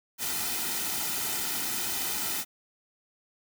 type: noise with comb filter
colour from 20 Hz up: white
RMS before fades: -31 dBFS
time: 0.18-2.45 s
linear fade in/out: 50 ms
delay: 1.8 ms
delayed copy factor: -0.65
effects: none